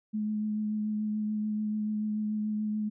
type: tone with vibrato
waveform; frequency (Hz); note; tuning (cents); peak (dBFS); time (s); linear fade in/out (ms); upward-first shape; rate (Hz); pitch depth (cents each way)
sine; 212.8; G#3; +42; -28; 0.13-2.9; 20; triangle; 6.9; 17
effects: none